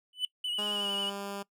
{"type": "tone with exponential growth", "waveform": "triangle", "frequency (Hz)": 2994, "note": "F#7", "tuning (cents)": 20, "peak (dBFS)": -22, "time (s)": [0.13, 0.25], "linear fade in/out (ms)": 2, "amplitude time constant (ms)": 26}
{"type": "tone with vibrato", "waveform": "triangle", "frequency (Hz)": 2944, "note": "F#7", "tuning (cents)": -9, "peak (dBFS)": -29, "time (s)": [0.44, 1.1], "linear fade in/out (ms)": 5, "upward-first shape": "sine", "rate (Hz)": 11, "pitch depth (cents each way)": 41}
{"type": "tone with pitch glide", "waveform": "10% pulse", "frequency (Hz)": [207.7, 199.7], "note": ["G#3", "G3"], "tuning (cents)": [0, 32], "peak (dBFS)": -28, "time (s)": [0.58, 1.43], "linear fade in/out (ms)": 10, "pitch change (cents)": -68, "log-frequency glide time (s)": [0.69, 0.91]}
{"effects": ["noise-tail reverb RT60 0.1 s tail -22 dB re dry"]}